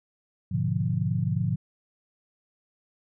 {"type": "chord", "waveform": "sine", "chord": "G# diminished seventh", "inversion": "none", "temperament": "equal", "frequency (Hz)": [103.83, 123.47, 146.83, 174.61], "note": ["G#2", "B2", "D3", "F3"], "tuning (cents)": [0, 0, 0, 0], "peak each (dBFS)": -29, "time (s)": [0.51, 1.56], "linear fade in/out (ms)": 10, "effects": []}